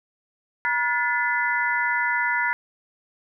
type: tone cluster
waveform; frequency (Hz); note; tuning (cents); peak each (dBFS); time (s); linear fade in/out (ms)
sine; 959 / 1438 / 1742 / 2025; A#5 / F#6 / A6 / B6; +49 / -50 / -18 / +43; -26; 0.65-2.53; 0
effects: none